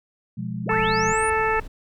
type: chord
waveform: sine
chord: F diminished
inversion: second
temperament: equal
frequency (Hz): 123.47 / 174.61 / 207.7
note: Cb3 / F3 / Ab3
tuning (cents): 0 / 0 / 0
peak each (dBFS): -31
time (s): 0.37-1.13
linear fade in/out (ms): 10
type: linear sweep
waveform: sine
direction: up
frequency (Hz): 129.1 to 9800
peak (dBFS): -30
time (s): 0.65-1.3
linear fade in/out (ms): 5
type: harmonic tone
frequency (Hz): 440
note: A4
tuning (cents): 0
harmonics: 1 / 2 / 3 / 4 / 5 / 6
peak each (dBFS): -24 / -24 / -26 / -26 / -31 / -32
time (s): 0.69-1.6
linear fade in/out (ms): 5
type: noise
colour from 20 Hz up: brown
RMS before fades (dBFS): -36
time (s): 0.7-1.68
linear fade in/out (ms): 10
effects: none